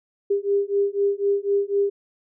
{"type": "beating tone pair", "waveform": "sine", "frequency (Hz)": [399.3, 403.3], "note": ["G4", "G4"], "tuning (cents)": [32, 49], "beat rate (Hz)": 4, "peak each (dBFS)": -22, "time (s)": [0.3, 1.9], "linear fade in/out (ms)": 10, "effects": []}